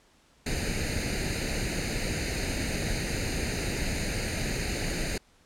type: noise with comb filter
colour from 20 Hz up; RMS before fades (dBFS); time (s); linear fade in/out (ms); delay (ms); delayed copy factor
pink; -30; 0.46-5.18; 5; 0.45; +0.8
effects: pink hiss -62 dBFS RMS until 5.45 s + low-pass 9000 Hz 12 dB/octave